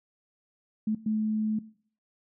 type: tone bursts at uneven times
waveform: sine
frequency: 216 Hz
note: A3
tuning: 32 cents flat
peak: -24 dBFS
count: 2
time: 0.87-0.95 / 1.06-1.59 s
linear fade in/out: 5 ms
effects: noise-tail reverb RT60 0.5 s tail -19 dB re dry